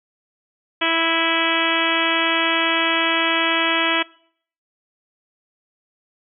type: harmonic tone with a mistuned harmonic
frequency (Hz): 329.6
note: E4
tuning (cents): 0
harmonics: 1 / 2 / 3 / 4 / 5 / 6 / 7 / 8 / 9 / 10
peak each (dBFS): -26 / -26 / -26 / -26 / -26 / -26 / -26 / -26 / -26 / -26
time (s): 0.81-4.03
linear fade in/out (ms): 10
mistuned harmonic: 8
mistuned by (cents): -25
effects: noise-tail reverb RT60 0.6 s tail -23 dB re dry